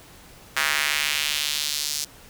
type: tone with high-pass filter sweep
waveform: square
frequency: 73.7 Hz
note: D2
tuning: 7 cents sharp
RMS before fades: -25 dBFS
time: 0.56-2.05 s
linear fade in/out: 10 ms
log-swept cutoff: 1600 to 5400 Hz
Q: 1.6
effects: pink hiss -48 dBFS RMS until 2.29 s